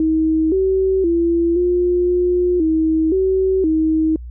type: tone with pitch steps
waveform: sine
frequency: 317.3 / 381.2 / 338.1 / 355 / 356.9 / 318.3 / 379.4 / 316.2 Hz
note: D#4 / G4 / E4 / F4 / F4 / D#4 / F#4 / D#4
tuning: +34 / -48 / +44 / +28 / +38 / +39 / +43 / +28 cents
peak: -13 dBFS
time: 0-4.16 s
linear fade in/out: 2 ms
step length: 520 ms
effects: added 60 Hz sine -29 dBFS peak until 4.3 s